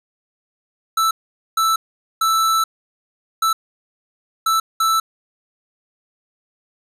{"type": "tone bursts at uneven times", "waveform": "square", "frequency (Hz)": 1321, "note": "E6", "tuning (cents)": 3, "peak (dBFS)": -15, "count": 6, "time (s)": [[0.97, 1.11], [1.57, 1.76], [2.21, 2.64], [3.42, 3.53], [4.46, 4.6], [4.8, 5]], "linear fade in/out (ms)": 5, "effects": ["resampled to 32000 Hz", "8-bit"]}